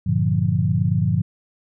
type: chord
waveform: sine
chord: G minor seventh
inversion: none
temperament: equal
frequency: 98 / 116.54 / 146.83 / 174.61 Hz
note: G2 / Bb2 / D3 / F3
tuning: 0 / 0 / 0 / 0 cents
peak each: -22 dBFS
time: 0.06-1.22 s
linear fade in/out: 10 ms
effects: none